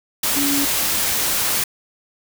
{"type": "tone in noise", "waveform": "sine", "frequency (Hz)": 282.8, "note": "C#4", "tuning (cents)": 35, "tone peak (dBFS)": -20, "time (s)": [0.36, 0.65], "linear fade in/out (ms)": 5, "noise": "white", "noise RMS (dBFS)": -20, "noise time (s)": [0.23, 1.64], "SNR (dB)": -3, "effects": []}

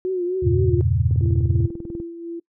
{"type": "tone with vibrato", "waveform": "sine", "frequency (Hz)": 363, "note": "F#4", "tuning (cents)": -33, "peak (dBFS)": -20, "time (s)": [0.05, 0.81], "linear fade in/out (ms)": 0, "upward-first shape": "triangle", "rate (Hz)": 3.9, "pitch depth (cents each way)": 82}
{"type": "chord", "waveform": "sine", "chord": "E diminished seventh", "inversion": "none", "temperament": "equal", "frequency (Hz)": [82.41, 98, 116.54, 138.59], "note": ["E2", "G2", "Bb2", "Db3"], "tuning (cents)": [0, 0, 0, 0], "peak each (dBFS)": [-21, -22, -21, -24], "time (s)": [0.42, 1.68], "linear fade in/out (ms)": 20}
{"type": "click train", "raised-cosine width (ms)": 3, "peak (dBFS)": -20, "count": 19, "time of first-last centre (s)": [1.11, 2.001], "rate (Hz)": 20.2}
{"type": "tone with tremolo", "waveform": "sine", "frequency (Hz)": 337.5, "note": "E4", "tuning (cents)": 41, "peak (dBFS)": -27, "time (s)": [1.21, 2.4], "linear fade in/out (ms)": 10, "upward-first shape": "sine", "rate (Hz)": 2.9, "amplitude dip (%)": 50}
{"effects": ["noise-tail reverb RT60 0.1 s tail -24 dB re dry"]}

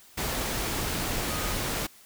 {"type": "tone in noise", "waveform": "sine", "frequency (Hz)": 1244.5, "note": "D#6", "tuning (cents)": 0, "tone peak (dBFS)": -38, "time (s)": [1.29, 1.54], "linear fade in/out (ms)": 10, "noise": "pink", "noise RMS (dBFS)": -30, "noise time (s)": [0.17, 1.87], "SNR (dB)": -11, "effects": ["white hiss -54 dBFS RMS until 2.05 s"]}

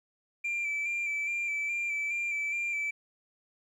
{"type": "tone with vibrato", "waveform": "sine", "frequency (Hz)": 2349, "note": "D7", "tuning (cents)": 0, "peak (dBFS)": -27, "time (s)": [0.44, 2.91], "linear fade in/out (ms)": 10, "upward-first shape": "square", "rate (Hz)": 2.4, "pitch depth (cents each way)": 25, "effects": ["tanh soft clip ceiling -28 dBFS", "11-bit"]}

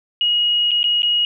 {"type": "tone with dropouts", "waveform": "sine", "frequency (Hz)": 2890, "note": "F#7", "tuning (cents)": -41, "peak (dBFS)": -14, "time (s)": [0.21, 1.25], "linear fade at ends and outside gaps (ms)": 1, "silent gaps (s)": [[0.709, 0.715], [0.831, 0.841], [1.021, 1.031]], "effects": []}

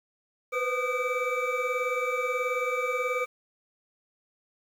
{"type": "tone cluster", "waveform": "triangle", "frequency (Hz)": [492.5, 511, 1229, 2306], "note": ["B4", "C5", "D#6", "D7"], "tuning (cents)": [-5, -41, -22, -32], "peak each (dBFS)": -30, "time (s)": [0.52, 3.26], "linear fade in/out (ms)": 20, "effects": ["9-bit"]}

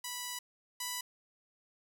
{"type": "tone pair in turn", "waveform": "5% pulse", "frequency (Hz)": [984, 988.3], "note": ["B5", "B5"], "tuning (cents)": [-7, 1], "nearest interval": "unison", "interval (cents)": 8, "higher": "second", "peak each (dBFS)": [-26, -24], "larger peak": "second", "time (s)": [[0.04, 0.39], [0.8, 1.01]], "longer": "first", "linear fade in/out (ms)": 5, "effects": []}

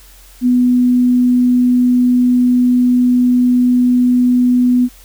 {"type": "tone", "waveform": "sine", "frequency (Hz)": 247.8, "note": "B3", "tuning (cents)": 6, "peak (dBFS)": -8, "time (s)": [0.41, 4.89], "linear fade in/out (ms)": 50, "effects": ["added 45 Hz sine -41 dBFS peak until 5.04 s", "white hiss -44 dBFS RMS until 5.04 s"]}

